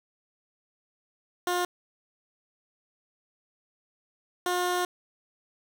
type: tone pair in turn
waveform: 15% pulse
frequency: 356.1 / 358 Hz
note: F4 / F4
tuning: +34 / +43 cents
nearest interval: unison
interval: 9 cents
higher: second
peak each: -19 dBFS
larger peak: neither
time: 1.47-1.65 / 4.46-4.85 s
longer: second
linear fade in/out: 2 ms
effects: none